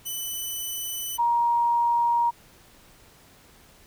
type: tone pair in turn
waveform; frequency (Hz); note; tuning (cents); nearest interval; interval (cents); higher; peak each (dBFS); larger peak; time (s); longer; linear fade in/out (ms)
5% pulse / sine; 2996 / 943.7; F#7 / A#5; +21 / +21; octave + minor sixth; 2000; first; -21 / -19; second; 0.05-1.18 / 1.18-2.31; neither; 20
effects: pink hiss -54 dBFS RMS until 3.86 s